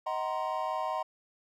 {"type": "chord", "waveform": "triangle", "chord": "C half-diminished seventh", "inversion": "first", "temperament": "just", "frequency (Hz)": [627.9, 753.5, 941.9, 1046.5], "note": ["Eb5", "Gb5", "Bb5", "C6"], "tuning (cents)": [16, 31, 18, 0], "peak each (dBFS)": -34, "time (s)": [0.06, 1.03], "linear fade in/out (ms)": 10, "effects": []}